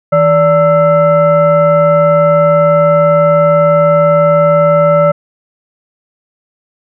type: tone with frequency modulation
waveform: sine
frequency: 581 Hz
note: D5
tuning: 19 cents flat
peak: -5 dBFS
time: 0.12-5.12 s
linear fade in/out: 10 ms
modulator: 742 Hz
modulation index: 0.8
effects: none